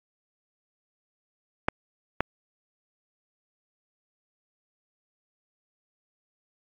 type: clicks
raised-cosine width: 0.5 ms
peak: -7 / -7 dBFS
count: 2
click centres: 1.685 / 2.206 s
effects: AAC 48 kbps